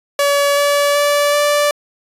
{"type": "tone with pitch steps", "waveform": "sawtooth", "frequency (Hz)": [569, 574.3, 579.6, 585], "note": ["C#5", "D5", "D5", "D5"], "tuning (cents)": [45, -39, -23, -7], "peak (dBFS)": -8, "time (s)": [0.19, 1.71], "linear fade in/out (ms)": 2, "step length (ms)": 380, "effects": ["resampled to 32000 Hz"]}